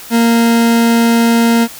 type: tone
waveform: 40% pulse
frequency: 231.8 Hz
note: A#3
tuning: 10 cents flat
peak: -7 dBFS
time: 0.1-1.68 s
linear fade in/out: 50 ms
effects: white hiss -32 dBFS RMS until 1.79 s